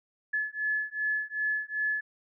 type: beating tone pair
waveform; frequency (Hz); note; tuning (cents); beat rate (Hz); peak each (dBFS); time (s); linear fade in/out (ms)
sine; 1715 / 1717.6; A6 / A6; -45 / -42; 2.6; -31; 0.33-2.01; 10
effects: none